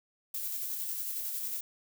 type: noise with tremolo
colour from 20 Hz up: violet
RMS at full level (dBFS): -35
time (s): 0.34-1.61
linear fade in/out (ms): 5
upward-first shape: square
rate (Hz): 11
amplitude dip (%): 25
effects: none